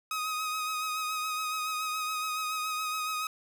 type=tone with vibrato; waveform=sawtooth; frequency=1258 Hz; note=D#6; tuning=19 cents sharp; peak=-27 dBFS; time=0.11-3.27 s; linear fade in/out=2 ms; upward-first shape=sine; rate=7.1 Hz; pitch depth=27 cents each way; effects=none